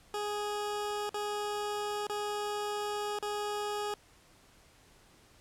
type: tone with dropouts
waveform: 20% pulse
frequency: 415.3 Hz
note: G#4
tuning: in tune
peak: -28 dBFS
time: 0.14-3.94 s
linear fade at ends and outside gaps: 1 ms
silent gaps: 1.093-1.143 / 2.069-2.097 / 3.188-3.226 s
effects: pink hiss -61 dBFS RMS until 5.4 s + low-pass 11000 Hz 12 dB/octave